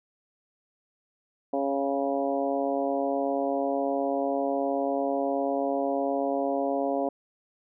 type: harmonic tone with a mistuned harmonic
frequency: 138.59 Hz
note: C#3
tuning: in tune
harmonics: 2 / 3 / 4 / 5 / 6 / 7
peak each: -30 / -33 / -29 / -30 / -38 / -40 dBFS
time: 1.53-7.09 s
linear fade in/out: 5 ms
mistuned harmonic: 6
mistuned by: -17 cents
effects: none